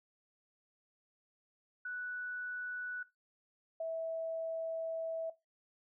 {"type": "tone pair in turn", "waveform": "sine", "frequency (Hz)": [1480, 652.6], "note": ["F#6", "E5"], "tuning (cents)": [0, -18], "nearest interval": "octave + major second", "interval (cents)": 1418, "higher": "first", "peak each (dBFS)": [-38, -35], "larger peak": "second", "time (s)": [[1.85, 3.03], [3.8, 5.3]], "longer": "second", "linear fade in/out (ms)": 5, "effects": ["noise-tail reverb RT60 0.2 s tail -17 dB re dry"]}